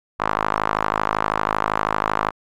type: tone with band-pass filter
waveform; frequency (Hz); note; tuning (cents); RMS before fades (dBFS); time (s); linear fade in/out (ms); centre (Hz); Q
sawtooth; 52.7; G#1; +26; -22; 0.19-2.31; 20; 1100; 2.7
effects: AAC 64 kbps